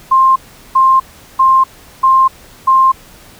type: tone bursts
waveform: sine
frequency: 1056 Hz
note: C6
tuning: 16 cents sharp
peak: -5 dBFS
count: 5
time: 0.11-2.92 s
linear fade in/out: 10 ms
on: 250 ms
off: 390 ms
effects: pink hiss -40 dBFS RMS until 3.39 s